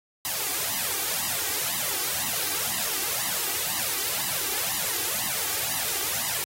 white noise with flanger, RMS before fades -28 dBFS, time 0.25-6.44 s, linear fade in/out 0 ms, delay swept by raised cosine 1 to 2.6 ms, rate 2 Hz, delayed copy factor +0.9, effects high-pass 100 Hz 12 dB/octave + AAC 48 kbps

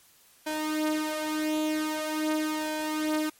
sawtooth tone with flanger, 308.6 Hz, D#4, 14 cents flat, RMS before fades -29 dBFS, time 0.46-3.3 s, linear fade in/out 10 ms, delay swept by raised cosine 2 to 6.2 ms, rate 0.44 Hz, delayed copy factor +0.65, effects white hiss -59 dBFS RMS until 3.39 s + MP3 64 kbps

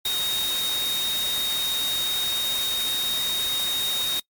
sine tone in noise, 3729 Hz, A#7, in tune, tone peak -23 dBFS, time 0.05-4.2 s, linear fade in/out 5 ms, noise white, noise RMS -30 dBFS, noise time 0.05-4.2 s, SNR +4 dB, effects noise-tail reverb RT60 0.1 s tail -24 dB re dry + MP3 96 kbps

